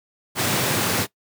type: high-pass noise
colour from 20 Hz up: pink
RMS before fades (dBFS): -22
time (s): 0.35-1.07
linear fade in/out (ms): 50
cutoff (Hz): 100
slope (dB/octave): 48
effects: noise-tail reverb RT60 0.1 s tail -19 dB re dry